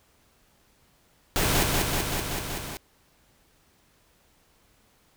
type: noise with echo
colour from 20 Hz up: pink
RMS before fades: -24 dBFS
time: 1.36-1.63 s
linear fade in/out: 0 ms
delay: 190 ms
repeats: 6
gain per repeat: -2 dB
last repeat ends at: 2.77 s
effects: pink hiss -63 dBFS RMS until 5.16 s